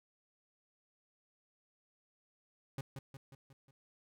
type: tone with echo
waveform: 40% pulse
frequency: 135.2 Hz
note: C#3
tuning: 43 cents flat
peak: -37 dBFS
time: 2.78-2.81 s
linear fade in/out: 2 ms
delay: 180 ms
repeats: 5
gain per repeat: -5 dB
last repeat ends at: 3.71 s
effects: none